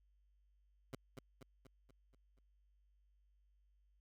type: tone with echo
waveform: 15% pulse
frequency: 130.81 Hz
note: C3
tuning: in tune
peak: -37 dBFS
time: 0.93-0.95 s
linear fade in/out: 2 ms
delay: 240 ms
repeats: 6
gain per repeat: -5 dB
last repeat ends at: 2.39 s
effects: added 50 Hz sine -70 dBFS peak until 4 s